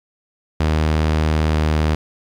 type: tone with pitch glide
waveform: sawtooth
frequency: 77.78 to 77.29 Hz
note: D#2 to D#2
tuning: 0 to -11 cents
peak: -11 dBFS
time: 0.6-1.95 s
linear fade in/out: 5 ms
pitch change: -11 cents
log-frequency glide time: 1.49-1.58 s
effects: low-pass 5000 Hz 12 dB/octave + 8-bit